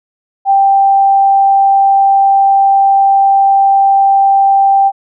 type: tone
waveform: sine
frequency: 786 Hz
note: G5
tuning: 4 cents sharp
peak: -5 dBFS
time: 0.45-4.92 s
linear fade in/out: 50 ms
effects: none